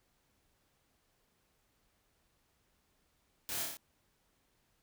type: noise with echo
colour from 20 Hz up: white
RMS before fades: -40 dBFS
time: 3.49-3.63 s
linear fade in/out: 0 ms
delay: 28 ms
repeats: 5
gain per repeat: -2 dB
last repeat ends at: 3.77 s
effects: pink hiss -75 dBFS RMS until 4.82 s